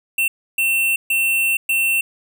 square tone bursts at uneven times, 2700 Hz, E7, 41 cents sharp, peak -16 dBFS, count 4, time 0.18-0.28 / 0.58-0.96 / 1.1-1.57 / 1.69-2.01 s, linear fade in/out 5 ms, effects none

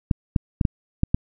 clicks, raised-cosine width 5 ms, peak -5 dBFS, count 6, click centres 0.112 / 0.362 / 0.612 / 0.652 / 1.034 / 1.145 s, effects none

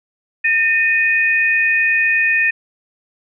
sine tone pair together, 1817 / 2489 Hz, A#6 / D#7, -45 / 0 cents, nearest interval perfect fourth, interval 545 cents, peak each -15 dBFS, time 0.44-2.51 s, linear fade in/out 10 ms, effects none

